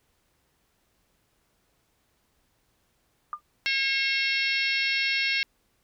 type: tone with exponential decay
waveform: sine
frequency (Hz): 1203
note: D6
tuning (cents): +41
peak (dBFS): -25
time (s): 3.33-3.41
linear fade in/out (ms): 1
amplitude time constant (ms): 16
type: harmonic tone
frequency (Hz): 542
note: C#5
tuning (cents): -39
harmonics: 3 / 4 / 5 / 6 / 7 / 8 / 9 / 10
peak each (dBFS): -33 / -27 / -29 / -35 / -34 / -33 / -42 / -35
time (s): 3.66-5.43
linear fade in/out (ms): 0
effects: pink hiss -70 dBFS RMS until 5.83 s